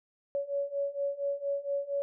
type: beating tone pair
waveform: sine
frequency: 560 / 564.3 Hz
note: C#5 / C#5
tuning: +18 / +31 cents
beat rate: 4.3 Hz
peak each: -34 / -32 dBFS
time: 0.35-2.02 s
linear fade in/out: 0 ms
effects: none